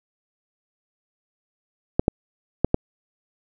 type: clicks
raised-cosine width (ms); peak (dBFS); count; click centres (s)
2; -3; 4; 1.995 / 2.081 / 2.646 / 2.744
effects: none